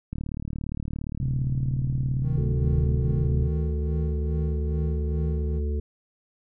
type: click train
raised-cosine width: 5 ms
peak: -19 dBFS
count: 124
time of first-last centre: 0.13-3.428 s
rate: 37.3 Hz
type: tone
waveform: sine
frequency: 131 Hz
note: C3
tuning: 2 cents sharp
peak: -24 dBFS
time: 1.21-3.48 s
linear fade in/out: 5 ms
type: tone with tremolo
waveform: triangle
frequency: 156.3 Hz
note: D#3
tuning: 8 cents sharp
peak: -25 dBFS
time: 2.22-5.61 s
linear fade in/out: 50 ms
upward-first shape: sine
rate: 2.4 Hz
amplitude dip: 65%
type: harmonic tone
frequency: 73.1 Hz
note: D2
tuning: 7 cents flat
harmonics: 1 / 3 / 5 / 6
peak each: -24 / -37 / -38 / -38 dBFS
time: 2.37-5.8 s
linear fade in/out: 5 ms
effects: none